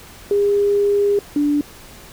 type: tone pair in turn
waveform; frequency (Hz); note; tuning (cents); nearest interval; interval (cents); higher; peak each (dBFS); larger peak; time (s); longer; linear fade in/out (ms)
sine; 405.9 / 291.9; G#4 / D4; -40 / -10; tritone; 570; first; -13 / -14; first; 0.31-1.19 / 1.36-1.61; first; 2
effects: pink hiss -41 dBFS RMS until 2.12 s